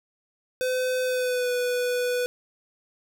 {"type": "tone with pitch glide", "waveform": "square", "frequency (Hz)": [509, 493.4], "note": ["C5", "B4"], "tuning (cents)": [-48, -2], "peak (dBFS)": -24, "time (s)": [0.61, 2.26], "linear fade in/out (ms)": 0, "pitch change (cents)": -54, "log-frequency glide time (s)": [1.04, 1.51], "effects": []}